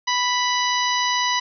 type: harmonic tone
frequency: 987.8 Hz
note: B5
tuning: in tune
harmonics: 1 / 2 / 3 / 4 / 5 / 6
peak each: -22 / -25 / -27 / -28 / -29 / -30 dBFS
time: 0.07-1.4 s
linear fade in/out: 10 ms
effects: none